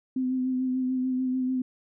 sine tone with vibrato, 256.8 Hz, C4, 32 cents flat, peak -24 dBFS, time 0.16-1.62 s, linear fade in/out 5 ms, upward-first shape sine, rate 6.8 Hz, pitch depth 23 cents each way, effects none

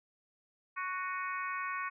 harmonic tone with a mistuned harmonic, 370 Hz, F#4, in tune, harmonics 3 / 4 / 5 / 6 / 7, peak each -37 / -41 / -42 / -44 / -46 dBFS, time 0.76-1.9 s, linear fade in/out 20 ms, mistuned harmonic 7, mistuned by -56 cents, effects none

